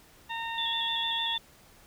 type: harmonic tone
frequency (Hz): 917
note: A#5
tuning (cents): -29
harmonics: 1 / 2 / 3 / 4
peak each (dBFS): -35 / -38 / -40 / -41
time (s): 0.29-1.38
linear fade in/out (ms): 20
type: tone with vibrato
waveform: sine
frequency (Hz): 3443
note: A7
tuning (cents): -38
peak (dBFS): -29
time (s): 0.58-1.38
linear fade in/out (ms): 2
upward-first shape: square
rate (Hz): 6.6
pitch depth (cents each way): 34
effects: pink hiss -57 dBFS RMS until 1.86 s